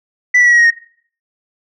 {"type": "tone with pitch steps", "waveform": "sine", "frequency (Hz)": [1979, 1954, 1929.3, 1905, 1880.9, 1857.2], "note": ["B6", "B6", "B6", "A#6", "A#6", "A#6"], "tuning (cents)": [3, -19, -41, 37, 15, -7], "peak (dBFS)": -4, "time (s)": [0.34, 0.706], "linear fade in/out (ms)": 10, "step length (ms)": 61, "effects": ["noise-tail reverb RT60 0.5 s tail -20 dB re dry", "tanh soft clip ceiling -5 dBFS"]}